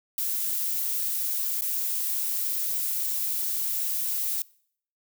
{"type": "noise with dropouts", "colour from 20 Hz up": "violet", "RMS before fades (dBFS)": -28, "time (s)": [0.18, 4.42], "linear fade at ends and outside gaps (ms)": 1, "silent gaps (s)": [1.61, 1.62], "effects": ["noise-tail reverb RT60 0.6 s tail -23 dB re dry"]}